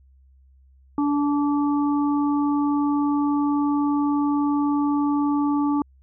harmonic tone, 289.4 Hz, D4, 25 cents flat, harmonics 1 / 3 / 4, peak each -19 / -29 / -31 dBFS, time 0.98-5.82 s, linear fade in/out 2 ms, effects added 66 Hz sine -51 dBFS peak until 6.02 s

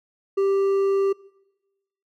triangle tone with hard clipping, 392.3 Hz, G4, 1 cent sharp, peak -19 dBFS, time 0.37-1.13 s, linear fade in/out 10 ms, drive 7 dB, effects noise-tail reverb RT60 1.0 s tail -23 dB re dry

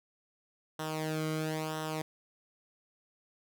sawtooth tone with flanger, 156.6 Hz, D#3, 11 cents sharp, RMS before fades -35 dBFS, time 0.79-2.02 s, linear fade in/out 5 ms, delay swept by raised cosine 0.43 to 1.15 ms, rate 1 Hz, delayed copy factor -0.75, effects none

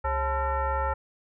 sine tone with frequency modulation, 405 Hz, G#4, 43 cents flat, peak -24 dBFS, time 0.04-0.94 s, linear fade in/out 10 ms, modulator 473 Hz, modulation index 2.2, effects none

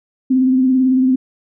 sine tone with vibrato, 258.9 Hz, C4, 18 cents flat, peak -10 dBFS, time 0.3-1.16 s, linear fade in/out 10 ms, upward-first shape triangle, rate 18 Hz, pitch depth 44 cents each way, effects none

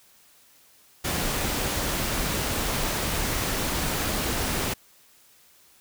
pink noise, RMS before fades -27 dBFS, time 1.04-4.74 s, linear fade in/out 10 ms, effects white hiss -57 dBFS RMS until 5.8 s

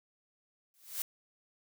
blue noise with exponential growth, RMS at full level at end -32 dBFS, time 0.74-1.02 s, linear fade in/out 1 ms, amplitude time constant 60 ms, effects none

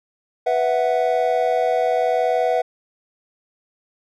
triangle chord, B suspended fourth, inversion none, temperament equal, 493.9 / 659.3 / 740 Hz, B4 / E5 / F#5, 0 / 0 / 0 cents, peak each -19 dBFS, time 0.46-2.62 s, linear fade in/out 10 ms, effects none

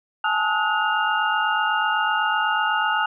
sine tone cluster, 825 / 873 / 1271 / 1456 / 2809 Hz, G#5 / A5 / D#6 / F#6 / F7, -12 / -14 / +36 / -28 / +9 cents, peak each -29 / -24 / -25 / -23 / -30 dBFS, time 0.24-3.06 s, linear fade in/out 5 ms, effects none

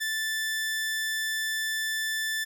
sawtooth tone, 1760 Hz, A6, in tune, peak -24 dBFS, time 0-2.45 s, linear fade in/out 20 ms, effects none

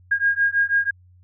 sine beating tone pair, 1624 / 1630.1 Hz, G#6 / G#6, -39 / -33 cents, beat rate 6.1 Hz, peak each -20 dBFS, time 0.11-0.91 s, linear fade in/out 10 ms, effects added 90 Hz sine -49 dBFS peak until 1.23 s

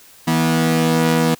sawtooth tone pair together, 161.8 / 242.4 Hz, E3 / B3, -32 / -32 cents, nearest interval perfect fifth, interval 700 cents, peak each -13 dBFS, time 0.27-1.35 s, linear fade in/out 10 ms, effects white hiss -46 dBFS RMS until 1.39 s

